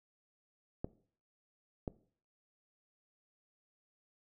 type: clicks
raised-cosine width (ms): 2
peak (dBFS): -23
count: 2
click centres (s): 0.845 / 1.878
effects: noise-tail reverb RT60 0.5 s tail -19 dB re dry